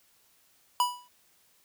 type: tone with exponential decay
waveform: square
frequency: 982 Hz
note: B5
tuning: 10 cents flat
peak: -20 dBFS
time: 0.8-1.08 s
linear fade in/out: 1 ms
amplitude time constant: 59 ms
effects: white hiss -65 dBFS RMS until 1.64 s